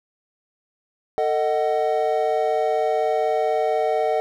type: chord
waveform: triangle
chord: D# diminished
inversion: second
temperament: just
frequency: 448 / 622.3 / 746.7 Hz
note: A4 / D#5 / F#5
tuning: +31 / 0 / +16 cents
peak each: -21 dBFS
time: 1.18-4.2 s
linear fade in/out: 0 ms
effects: none